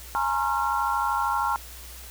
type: tone cluster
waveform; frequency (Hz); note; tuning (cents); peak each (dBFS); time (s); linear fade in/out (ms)
sine; 841 / 934 / 1074 / 1373; G#5 / A#5 / C6 / F6; +22 / +3 / +45 / -30; -28; 0.15-1.56; 0
effects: added 60 Hz sine -43 dBFS peak until 2.1 s + white hiss -44 dBFS RMS until 2.1 s